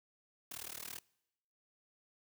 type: noise with amplitude modulation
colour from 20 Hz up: white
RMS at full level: -42 dBFS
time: 0.51-0.99 s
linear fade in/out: 5 ms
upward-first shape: sine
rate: 38.2 Hz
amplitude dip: 100%
effects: noise-tail reverb RT60 0.9 s tail -25 dB re dry + high-pass 60 Hz 12 dB/octave